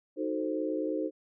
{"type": "chord", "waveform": "sine", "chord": "D# diminished seventh", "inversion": "none", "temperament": "equal", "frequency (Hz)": [311.1, 370, 440, 523.3], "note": ["D#4", "F#4", "A4", "C5"], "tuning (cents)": [0, 0, 0, 0], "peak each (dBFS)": [-32, -37, -36, -35], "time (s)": [0.16, 1.11], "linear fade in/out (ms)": 50, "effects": []}